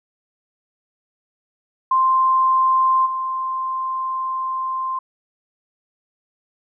sine tone with level steps, 1046.5 Hz, C6, in tune, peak -13 / -21 dBFS, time 1.91-4.99 s, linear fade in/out 5 ms, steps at 3.05 s, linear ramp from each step 20 ms, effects none

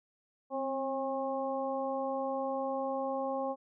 harmonic tone with a mistuned harmonic, 270 Hz, C#4, 45 cents flat, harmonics 1 / 2 / 3 / 4, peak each -39 / -34 / -37 / -41 dBFS, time 0.5-3.56 s, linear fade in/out 50 ms, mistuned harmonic 1, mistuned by -37 cents, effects none

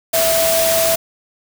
sine tone in noise, 658 Hz, E5, 3 cents flat, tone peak -15 dBFS, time 0.13-0.96 s, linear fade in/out 10 ms, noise white, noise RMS -18 dBFS, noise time 0.13-0.96 s, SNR 0 dB, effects none

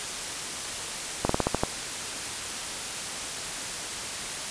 slowing click train, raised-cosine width 1 ms, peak -8 dBFS, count 7, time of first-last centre 1.25-1.635 s, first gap 44 ms, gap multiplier 1.15, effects white hiss -33 dBFS RMS until 4.5 s + resampled to 22050 Hz

